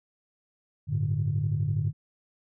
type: chord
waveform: sine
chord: G suspended second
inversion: none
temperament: equal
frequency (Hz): 98 / 110 / 146.83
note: G2 / A2 / D3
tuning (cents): 0 / 0 / 0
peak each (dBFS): -29 / -28 / -27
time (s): 0.87-1.93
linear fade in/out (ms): 50
effects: tanh soft clip ceiling -17 dBFS